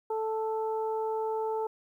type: harmonic tone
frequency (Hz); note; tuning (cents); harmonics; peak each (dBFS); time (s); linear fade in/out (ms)
440; A4; 0; 1 / 2 / 3; -30 / -33 / -47; 0.1-1.67; 5
effects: 11-bit